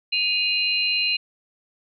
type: tone cluster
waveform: sine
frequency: 2490 / 2828 / 4098 Hz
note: D#7 / F7 / C8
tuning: +1 / +21 / -37 cents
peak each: -24 dBFS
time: 0.12-1.17 s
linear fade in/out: 10 ms
effects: none